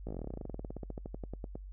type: slowing click train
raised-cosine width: 2 ms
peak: -27 dBFS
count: 30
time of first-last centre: 0.07-1.555 s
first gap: 17 ms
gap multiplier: 1.07
effects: noise-tail reverb RT60 0.1 s tail -24 dB re dry + added 48 Hz sine -43 dBFS peak until 1.72 s